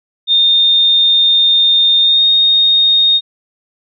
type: tone with pitch glide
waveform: sine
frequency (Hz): 3644 to 3703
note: A#7 to A#7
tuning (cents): -40 to -12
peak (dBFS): -7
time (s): 0.27-3.21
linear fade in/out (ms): 50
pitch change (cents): +28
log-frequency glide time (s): 2-2.24
effects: none